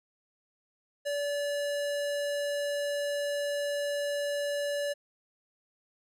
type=tone; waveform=square; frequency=576 Hz; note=D5; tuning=34 cents flat; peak=-30 dBFS; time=1.05-4.94 s; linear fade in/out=20 ms; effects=low-pass 12000 Hz 12 dB/octave